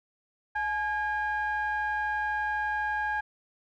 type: ring-modulated tone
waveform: triangle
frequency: 392 Hz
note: G4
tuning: in tune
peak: -22 dBFS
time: 0.55-3.21 s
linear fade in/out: 10 ms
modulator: 1240 Hz
effects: none